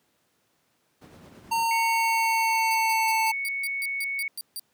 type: noise with tremolo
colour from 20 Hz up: brown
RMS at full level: -40 dBFS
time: 1.01-1.65 s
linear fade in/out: 10 ms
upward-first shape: triangle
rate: 9.1 Hz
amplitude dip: 40%
type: tone with pitch glide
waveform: square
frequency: 915 to 890 Hz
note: A#5 to A5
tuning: -32 to +20 cents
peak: -23 dBFS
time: 1.51-3.32 s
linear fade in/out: 10 ms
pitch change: -48 cents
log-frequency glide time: 1.89-3.17 s
type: tone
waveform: sine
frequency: 2217 Hz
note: C#7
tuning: in tune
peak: -27 dBFS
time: 1.71-4.28 s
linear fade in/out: 2 ms
type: tone bursts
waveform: 10% pulse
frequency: 4699 Hz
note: D8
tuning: in tune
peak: -25 dBFS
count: 11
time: 2.71-4.595 s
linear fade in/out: 0 ms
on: 35 ms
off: 150 ms
effects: pink hiss -69 dBFS RMS until 4.73 s + high-pass 150 Hz 12 dB/octave